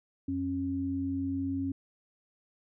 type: tone pair together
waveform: sine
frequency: 91 / 272.7 Hz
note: F#2 / C#4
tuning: -28 / -28 cents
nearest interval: octave + perfect fifth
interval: 1900 cents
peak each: -37 / -30 dBFS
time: 0.28-1.72 s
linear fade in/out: 5 ms
effects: none